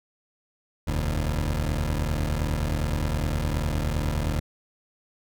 20% pulse tone pair together, 42.65 / 75.6 Hz, F1 / D#2, -40 / -49 cents, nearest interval minor seventh, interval 991 cents, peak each -22 dBFS, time 0.87-4.4 s, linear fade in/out 10 ms, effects none

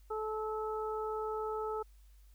harmonic tone, 433.5 Hz, A4, 26 cents flat, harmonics 1 / 2 / 3, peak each -36 / -41 / -41 dBFS, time 0.1-1.83 s, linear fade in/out 10 ms, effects added 50 Hz sine -56 dBFS peak until 2.34 s + white hiss -72 dBFS RMS until 2.34 s

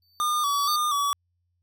square tone with exponential growth, 4556 Hz, C#8, 47 cents sharp, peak -26 dBFS, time 0.02-0.76 s, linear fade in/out 2 ms, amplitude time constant 160 ms
square tone with vibrato, 1174.7 Hz, D6, in tune, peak -23 dBFS, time 0.2-1.13 s, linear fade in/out 0 ms, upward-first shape square, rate 2.1 Hz, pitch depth 53 cents each way
effects added 88 Hz sine -70 dBFS peak until 1.62 s

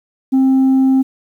sine tone, 264.6 Hz, C4, 20 cents sharp, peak -6 dBFS, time 0.32-1.03 s, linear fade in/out 20 ms, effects tanh soft clip ceiling -8 dBFS + 8-bit

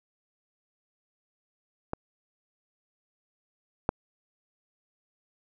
clicks, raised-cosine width 1 ms, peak -16 / -9 dBFS, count 2, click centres 1.934 / 3.891 s, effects none

